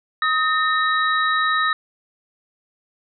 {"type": "tone cluster", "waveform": "sine", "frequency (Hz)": [1261, 1819, 3844], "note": ["D#6", "A#6", "B7"], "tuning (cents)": [23, -43, -48], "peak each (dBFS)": [-19, -21, -26], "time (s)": [0.22, 1.73], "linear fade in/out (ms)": 2, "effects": []}